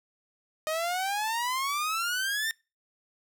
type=exponential sweep; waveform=sawtooth; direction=up; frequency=616 to 1828 Hz; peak=-24 dBFS; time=0.67-2.51 s; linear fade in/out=0 ms; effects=noise-tail reverb RT60 0.3 s tail -26 dB re dry